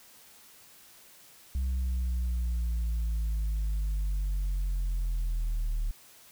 sine linear sweep, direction down, 65.41 to 36.88 Hz, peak -24 dBFS, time 1.55-5.91 s, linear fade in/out 0 ms, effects tanh soft clip ceiling -26 dBFS + white hiss -55 dBFS RMS until 6.31 s

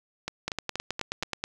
two click trains, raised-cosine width 0.2 ms, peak -14 / -12 dBFS, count 5 / 10, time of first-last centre 0.28-1.232 / 0.48-1.439 s, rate 4.2 / 9.38 Hz, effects 9-bit

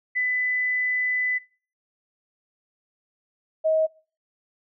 sine tone pair in turn, 2000 / 633.6 Hz, B6 / D#5, +21 / +31 cents, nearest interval octave + minor sixth, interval 1990 cents, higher first, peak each -21 / -18 dBFS, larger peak second, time 0.15-1.39 / 3.64-3.87 s, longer first, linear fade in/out 20 ms, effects noise-tail reverb RT60 0.4 s tail -23 dB re dry

